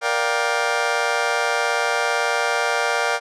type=chord; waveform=20% pulse; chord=G minor seventh; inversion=first; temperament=just; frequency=470.4 / 588 / 705.6 / 784 Hz; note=Bb4 / D5 / F5 / G5; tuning=+16 / +2 / +18 / 0 cents; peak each=-20 dBFS; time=0.01-3.2 s; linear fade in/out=50 ms; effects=low-pass 7000 Hz 12 dB/octave